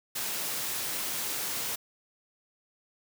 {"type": "high-pass noise", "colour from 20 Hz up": "white", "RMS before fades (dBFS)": -33, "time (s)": [0.15, 1.76], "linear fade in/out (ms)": 10, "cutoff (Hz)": 110, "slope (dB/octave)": 12, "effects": []}